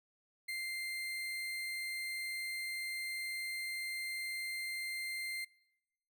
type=tone; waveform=35% pulse; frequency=2093 Hz; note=C7; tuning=in tune; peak=-36 dBFS; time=0.48-5.45 s; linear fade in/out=10 ms; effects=noise-tail reverb RT60 1.0 s tail -26 dB re dry